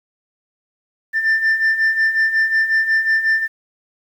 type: beating tone pair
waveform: sine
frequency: 1779 / 1784.5 Hz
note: A6 / A6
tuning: +19 / +24 cents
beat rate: 5.5 Hz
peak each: -18 / -13 dBFS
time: 1.13-3.48 s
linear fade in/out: 50 ms
effects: tanh soft clip ceiling -11 dBFS + 8-bit

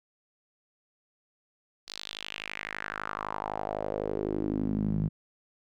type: tone with band-pass filter sweep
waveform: sawtooth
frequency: 51.91 Hz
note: G#1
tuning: in tune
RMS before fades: -33 dBFS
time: 1.87-5.09 s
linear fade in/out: 20 ms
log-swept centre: 4600 to 160 Hz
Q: 3.5
effects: none

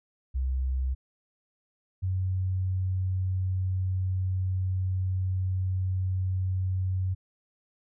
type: tone pair in turn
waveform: sine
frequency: 65.1 / 93.31 Hz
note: C2 / F#2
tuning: -8 / +15 cents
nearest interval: tritone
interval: 623 cents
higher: second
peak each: -25 dBFS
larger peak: neither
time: 0.34-0.95 / 2.02-7.15 s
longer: second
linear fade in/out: 20 ms
effects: none

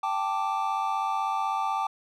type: chord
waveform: triangle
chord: G suspended second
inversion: none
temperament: equal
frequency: 784 / 880 / 1174.7 Hz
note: G5 / A5 / D6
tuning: 0 / 0 / 0 cents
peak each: -28 dBFS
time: 0.03-1.87 s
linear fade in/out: 5 ms
effects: none

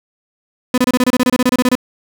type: tone bursts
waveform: 35% pulse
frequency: 250.9 Hz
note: B3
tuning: 28 cents sharp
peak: -8 dBFS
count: 16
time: 0.74-1.753 s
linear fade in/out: 2 ms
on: 38 ms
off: 27 ms
effects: none

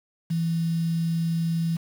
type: tone with quantisation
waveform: sine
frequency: 165.9 Hz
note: E3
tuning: 11 cents sharp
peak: -22 dBFS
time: 0.3-1.77 s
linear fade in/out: 10 ms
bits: 7
effects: none

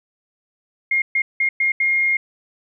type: tone bursts at uneven times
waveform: sine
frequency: 2134 Hz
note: C7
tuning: 34 cents sharp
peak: -15 dBFS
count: 5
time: 0.91-1.02 / 1.15-1.22 / 1.4-1.49 / 1.6-1.72 / 1.8-2.17 s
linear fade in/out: 5 ms
effects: none

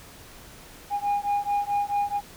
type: beating tone pair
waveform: sine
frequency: 813 / 817.6 Hz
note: G#5 / G#5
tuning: -37 / -27 cents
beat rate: 4.6 Hz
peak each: -24 dBFS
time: 0.9-2.21 s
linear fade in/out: 50 ms
effects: tanh soft clip ceiling -20 dBFS + pink hiss -47 dBFS RMS until 2.36 s

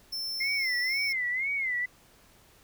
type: tone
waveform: 45% pulse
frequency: 5340 Hz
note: E8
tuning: 22 cents sharp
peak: -32 dBFS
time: 0.12-1.13 s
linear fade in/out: 10 ms
type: tone with vibrato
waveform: sine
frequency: 2093 Hz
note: C7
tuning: in tune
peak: -27 dBFS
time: 0.4-1.86 s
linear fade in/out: 10 ms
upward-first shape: sine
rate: 2 Hz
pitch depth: 130 cents each way
effects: pink hiss -59 dBFS RMS until 2.63 s

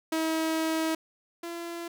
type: tone pair in turn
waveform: sawtooth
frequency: 320.7 / 339.9 Hz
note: E4 / F4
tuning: -48 / -47 cents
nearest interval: minor second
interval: 101 cents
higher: second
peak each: -22 / -31 dBFS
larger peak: first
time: 0.12-0.95 / 1.43-1.88 s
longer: first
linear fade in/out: 5 ms
effects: none

